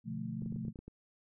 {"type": "chord", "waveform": "sine", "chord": "B half-diminished seventh", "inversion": "none", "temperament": "equal", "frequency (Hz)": [123.47, 146.83, 174.61, 220], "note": ["B2", "D3", "F3", "A3"], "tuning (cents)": [0, 0, 0, 0], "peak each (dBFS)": [-43, -45, -42, -40], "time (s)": [0.04, 0.73], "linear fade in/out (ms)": 50}
{"type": "clicks", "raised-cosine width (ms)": 3, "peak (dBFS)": -34, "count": 9, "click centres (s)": [0.421, 0.46, 0.524, 0.561, 0.651, 0.682, 0.758, 0.79, 0.88]}
{"effects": []}